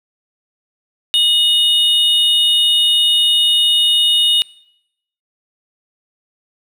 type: tone pair together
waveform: triangle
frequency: 2913 / 3670 Hz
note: F#7 / A#7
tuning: -28 / -28 cents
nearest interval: major third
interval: 400 cents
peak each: -12 dBFS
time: 1.14-4.42 s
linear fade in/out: 0 ms
effects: noise-tail reverb RT60 0.8 s tail -23 dB re dry